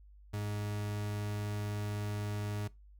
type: tone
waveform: 40% pulse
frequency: 103.83 Hz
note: G#2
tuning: in tune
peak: -34 dBFS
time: 0.33-2.68 s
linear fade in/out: 10 ms
effects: noise-tail reverb RT60 0.2 s tail -20 dB re dry + added 50 Hz sine -54 dBFS peak until 2.99 s